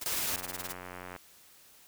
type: noise with tremolo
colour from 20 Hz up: white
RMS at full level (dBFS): -37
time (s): 0.01-0.73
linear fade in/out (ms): 5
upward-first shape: sine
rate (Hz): 19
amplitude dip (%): 95
type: noise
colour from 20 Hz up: white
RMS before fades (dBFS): -33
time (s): 0.06-0.36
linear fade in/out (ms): 0
type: click train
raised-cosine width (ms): 0.5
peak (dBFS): -27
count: 79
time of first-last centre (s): 0.3-1.163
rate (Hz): 90.4
effects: white hiss -58 dBFS RMS until 1.87 s

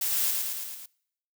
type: noise with echo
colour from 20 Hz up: blue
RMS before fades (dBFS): -28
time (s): 0.01-0.31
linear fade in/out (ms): 5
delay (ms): 110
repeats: 5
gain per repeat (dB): -3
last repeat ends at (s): 0.86
effects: noise-tail reverb RT60 0.7 s tail -24 dB re dry

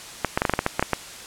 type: clicks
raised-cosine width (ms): 0.5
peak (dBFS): -4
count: 11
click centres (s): 0.247 / 0.375 / 0.419 / 0.452 / 0.496 / 0.537 / 0.591 / 0.664 / 0.795 / 0.826 / 0.933
effects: white hiss -39 dBFS RMS until 1.26 s + low-pass 9000 Hz 12 dB/octave

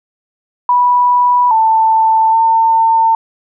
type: tone with pitch steps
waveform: sine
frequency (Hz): 981 / 888 / 902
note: B5 / A5 / A5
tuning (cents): -12 / +16 / +43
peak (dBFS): -7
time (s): 0.69-3.15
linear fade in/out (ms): 2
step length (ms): 820
effects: none

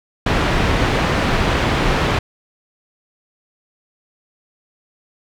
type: low-pass noise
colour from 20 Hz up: pink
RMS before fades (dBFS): -17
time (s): 0.26-2.19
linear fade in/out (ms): 5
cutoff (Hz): 2900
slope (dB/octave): 12
effects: none

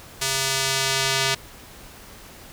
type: tone with band-pass filter sweep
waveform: square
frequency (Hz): 134.5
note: C3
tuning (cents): +48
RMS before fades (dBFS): -23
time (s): 0.21-1.35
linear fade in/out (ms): 10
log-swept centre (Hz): 7000 to 4200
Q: 0.73
effects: pink hiss -44 dBFS RMS until 2.52 s

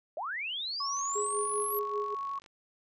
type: linear sweep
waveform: sine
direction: up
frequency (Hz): 554.4 to 11840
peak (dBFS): -33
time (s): 0.17-1.79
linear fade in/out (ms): 2
type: tone with vibrato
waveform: sine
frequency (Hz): 1108.7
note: C#6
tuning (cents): 0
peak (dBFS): -33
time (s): 0.8-2.39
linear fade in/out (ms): 5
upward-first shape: sine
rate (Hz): 12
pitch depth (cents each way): 8
type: click train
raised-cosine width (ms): 0.2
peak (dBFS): -37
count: 72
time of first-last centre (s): 0.97-2.462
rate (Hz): 47.6
type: tone with tremolo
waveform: sine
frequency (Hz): 415.3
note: G#4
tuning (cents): 0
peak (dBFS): -30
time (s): 1.15-2.15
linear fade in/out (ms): 10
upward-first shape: sine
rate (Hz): 5.1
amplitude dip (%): 70
effects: none

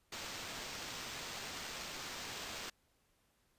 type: noise with sample-and-hold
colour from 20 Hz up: blue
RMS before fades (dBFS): -45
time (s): 0.12-2.7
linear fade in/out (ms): 5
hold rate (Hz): 11025
effects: pink hiss -75 dBFS RMS until 3.58 s + resampled to 32000 Hz

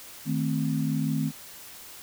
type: chord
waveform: sine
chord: A diminished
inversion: second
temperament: equal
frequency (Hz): 155.56 / 220 / 261.6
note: Eb3 / A3 / C4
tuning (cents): 0 / 0 / 0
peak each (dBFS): -27 / -30 / -29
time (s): 0.25-1.32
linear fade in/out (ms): 50
effects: white hiss -45 dBFS RMS until 2.02 s

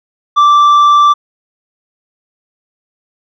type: tone with tanh clipping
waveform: triangle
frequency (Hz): 1171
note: D6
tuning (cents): -5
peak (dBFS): -5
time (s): 0.36-1.14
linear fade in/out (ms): 20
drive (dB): 9
effects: none

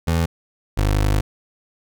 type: tone pair in turn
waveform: 25% pulse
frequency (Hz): 83 / 51.05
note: E2 / G#1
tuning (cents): +12 / -29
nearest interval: minor sixth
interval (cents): 841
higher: first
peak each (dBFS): -13 / -12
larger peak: second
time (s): 0.07-0.26 / 0.77-1.21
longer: second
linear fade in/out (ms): 10
effects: none

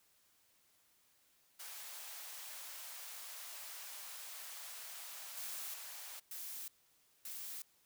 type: high-pass noise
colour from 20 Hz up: white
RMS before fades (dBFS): -49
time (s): 1.59-6.2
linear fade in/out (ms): 10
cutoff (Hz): 600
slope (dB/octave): 24
type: noise bursts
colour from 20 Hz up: blue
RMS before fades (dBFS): -46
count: 3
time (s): 5.37-7.62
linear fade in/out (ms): 2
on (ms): 370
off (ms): 570
effects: white hiss -72 dBFS RMS until 7.85 s

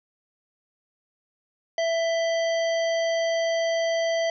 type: harmonic tone with a mistuned harmonic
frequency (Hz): 663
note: E5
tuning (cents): +10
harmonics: 1 / 3 / 5 / 7 / 9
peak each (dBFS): -22 / -32 / -36 / -39 / -41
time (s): 1.78-4.3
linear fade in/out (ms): 2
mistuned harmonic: 5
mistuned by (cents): -81
effects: none

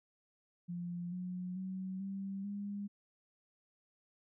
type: tone with pitch steps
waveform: sine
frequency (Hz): 174.61 / 181.19 / 188.01 / 195.09 / 202.4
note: F3 / F#3 / F#3 / G3 / G#3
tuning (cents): 0 / -36 / +28 / -8 / -44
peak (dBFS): -38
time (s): 0.68-2.88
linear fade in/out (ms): 20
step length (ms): 440
effects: none

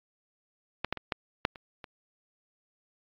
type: clicks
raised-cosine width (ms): 0.3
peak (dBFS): -12 / -12 / -21 / -12 / -7 / -28 / -25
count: 7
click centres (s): 0.846 / 0.926 / 0.973 / 1.122 / 1.451 / 1.558 / 1.842
effects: low-pass 4000 Hz 12 dB/octave + AAC 32 kbps

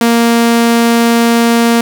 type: tone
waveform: sawtooth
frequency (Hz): 233.1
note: A#3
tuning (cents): 0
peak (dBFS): -3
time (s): 0.01-1.81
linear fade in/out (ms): 2
effects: none

